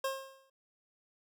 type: tone with exponential decay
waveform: 25% pulse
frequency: 536 Hz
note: C5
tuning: 42 cents sharp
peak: -26 dBFS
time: 0.04-0.5 s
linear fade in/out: 5 ms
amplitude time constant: 100 ms
effects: none